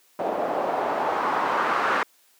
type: noise with low-pass filter sweep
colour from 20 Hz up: white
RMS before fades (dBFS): -24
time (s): 0.19-2.03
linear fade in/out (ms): 2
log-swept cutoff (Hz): 620 to 1400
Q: 2
effects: white hiss -60 dBFS RMS until 2.39 s + high-pass 300 Hz 12 dB/octave